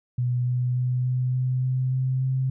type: tone with pitch steps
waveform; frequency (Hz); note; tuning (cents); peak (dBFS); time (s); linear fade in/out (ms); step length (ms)
sine; 123.47 / 124.54 / 125.63 / 126.72 / 127.82 / 128.94 / 130.06 / 131.19; B2 / B2 / B2 / B2 / C3 / C3 / C3 / C3; 0 / +15 / +30 / +45 / -40 / -25 / -10 / +5; -21; 0.18-2.5; 5; 290
effects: none